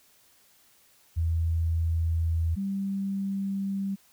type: tone pair in turn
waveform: sine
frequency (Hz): 82.41 / 196.01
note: E2 / G3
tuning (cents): 0 / 0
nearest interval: octave + minor third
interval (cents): 1500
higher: second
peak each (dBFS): -23 / -27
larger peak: first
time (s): 1.16-2.56 / 2.56-3.96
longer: neither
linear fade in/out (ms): 20
effects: white hiss -61 dBFS RMS until 4.12 s